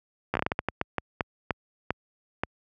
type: slowing click train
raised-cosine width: 0.5 ms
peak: -10 dBFS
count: 15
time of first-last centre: 0.34-2.435 s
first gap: 13 ms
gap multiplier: 1.33
effects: high-pass 60 Hz 12 dB/octave